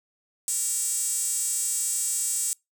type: tone with high-pass filter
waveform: sawtooth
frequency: 466.2 Hz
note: A#4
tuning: in tune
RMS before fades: -27 dBFS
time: 0.48-2.53 s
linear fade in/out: 0 ms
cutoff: 8000 Hz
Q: 4.8
effects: noise-tail reverb RT60 0.2 s tail -26 dB re dry